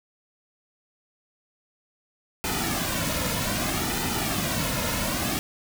pink noise with flanger, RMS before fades -27 dBFS, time 2.44-5.39 s, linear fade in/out 0 ms, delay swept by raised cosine 1.8 to 2.59 ms, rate 0.63 Hz, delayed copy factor -0.65, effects none

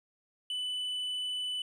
sine tone with tanh clipping, 2991 Hz, F#7, 18 cents sharp, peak -33 dBFS, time 0.5-1.62 s, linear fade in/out 2 ms, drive 4 dB, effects none

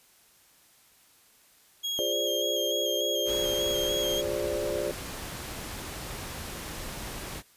35% pulse tone with vibrato, 3253 Hz, G#7, 37 cents flat, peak -27 dBFS, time 1.83-4.22 s, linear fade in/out 20 ms, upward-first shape square, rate 3.4 Hz, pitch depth 21 cents each way
sine chord, D half-diminished seventh, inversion first, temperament equal, 349.2 / 415.3 / 523.3 / 587.3 Hz, F4 / Ab4 / C5 / D5, 0 / 0 / 0 / 0 cents, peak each -35 / -34 / -33 / -32 dBFS, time 1.99-4.91 s, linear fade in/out 0 ms
pink noise, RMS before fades -38 dBFS, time 3.25-7.43 s, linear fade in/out 50 ms
effects white hiss -60 dBFS RMS until 7.56 s + resampled to 32000 Hz

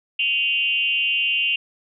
sine tone with frequency modulation, 2777 Hz, F7, 10 cents flat, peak -18 dBFS, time 0.19-1.56 s, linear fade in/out 5 ms, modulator 259 Hz, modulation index 0.84, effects none

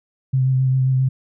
sine tone with vibrato, 130.81 Hz, C3, in tune, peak -14 dBFS, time 0.33-1.09 s, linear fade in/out 10 ms, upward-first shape sine, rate 7.5 Hz, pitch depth 20 cents each way, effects none

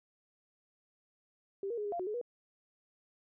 sine tone with pitch steps, 393.7 / 470.8 / 417.9 / 409.4 / 692 / 367.6 / 423.8 / 483.4 Hz, G4 / A#4 / G#4 / G#4 / F5 / F#4 / G#4 / B4, +8 / +17 / +11 / -25 / -16 / -11 / +35 / -37 cents, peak -34 dBFS, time 1.63-2.214 s, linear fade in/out 2 ms, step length 73 ms, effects none

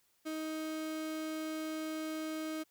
35% pulse tone, 314 Hz, D#4, 16 cents sharp, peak -35 dBFS, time 0.25-2.64 s, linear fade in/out 20 ms, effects white hiss -73 dBFS RMS until 2.7 s

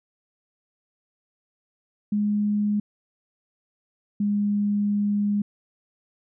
sine tone pair in turn, 207.7 / 205.2 Hz, G#3 / G#3, 0 / -21 cents, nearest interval unison, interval 21 cents, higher first, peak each -20 dBFS, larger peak neither, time 2.12-2.8 / 4.2-5.42 s, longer second, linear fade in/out 5 ms, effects none

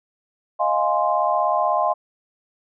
sine chord, F minor seventh, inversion third, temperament equal, 622.3 / 698.5 / 830.6 / 1046.5 Hz, Eb5 / F5 / Ab5 / C6, 0 / 0 / 0 / 0 cents, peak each -23 / -22 / -24 / -22 dBFS, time 0.59-1.94 s, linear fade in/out 20 ms, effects none

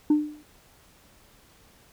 sine tone with exponential decay, 300 Hz, D4, 37 cents sharp, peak -12 dBFS, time 0.1-0.43 s, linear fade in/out 5 ms, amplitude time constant 70 ms, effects tanh soft clip ceiling -14 dBFS + pink hiss -57 dBFS RMS until 1.92 s

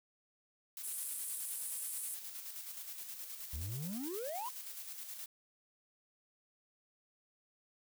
blue noise with tremolo, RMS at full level -45 dBFS, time 0.77-5.26 s, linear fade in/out 2 ms, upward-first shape square, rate 9.5 Hz, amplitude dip 40%
pink band-pass noise, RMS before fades -43 dBFS, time 0.83-2.15 s, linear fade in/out 10 ms, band 8600 to 12000 Hz, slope 48 dB/octave
triangle exponential sweep, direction up, 67 to 1046.5 Hz, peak -37 dBFS, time 3.53-4.49 s, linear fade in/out 5 ms
effects none

